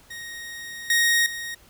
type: tone with level steps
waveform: sawtooth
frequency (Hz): 1870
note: A#6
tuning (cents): +5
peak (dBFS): -31 / -14 / -27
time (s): 0.1-1.55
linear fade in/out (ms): 10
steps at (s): 0.9 / 1.26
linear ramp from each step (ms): 2
effects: pink hiss -54 dBFS RMS until 1.69 s